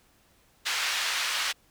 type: band-pass noise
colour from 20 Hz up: white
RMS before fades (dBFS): -29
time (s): 0.65-1.53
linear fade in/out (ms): 20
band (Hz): 1200 to 3900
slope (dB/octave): 12
effects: pink hiss -63 dBFS RMS until 1.7 s